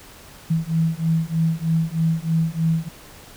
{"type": "beating tone pair", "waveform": "sine", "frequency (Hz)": [161.2, 164.4], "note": ["E3", "E3"], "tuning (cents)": [-38, -4], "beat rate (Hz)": 3.2, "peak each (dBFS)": -21, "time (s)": [0.5, 2.89], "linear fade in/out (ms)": 10, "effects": ["pink hiss -44 dBFS RMS until 3.36 s"]}